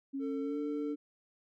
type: tone with pitch glide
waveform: sine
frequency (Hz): 273.7 to 291.7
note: C#4 to D4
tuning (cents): -22 to -12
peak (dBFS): -34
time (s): 0.13-0.96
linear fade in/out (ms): 20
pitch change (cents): +110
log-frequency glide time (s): 0.41-0.59
type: tone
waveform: triangle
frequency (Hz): 447.9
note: A4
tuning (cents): +31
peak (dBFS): -36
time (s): 0.19-0.96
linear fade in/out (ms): 50
effects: none